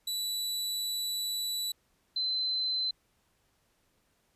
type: tone pair in turn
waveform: sawtooth / sine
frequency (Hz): 3951 / 4062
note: B7 / B7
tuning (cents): 0 / +48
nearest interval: unison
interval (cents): 48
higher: second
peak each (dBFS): -28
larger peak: neither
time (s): 0.07-1.72 / 2.16-2.91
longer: first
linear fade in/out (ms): 5
effects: pink hiss -72 dBFS RMS until 4.35 s + resampled to 32000 Hz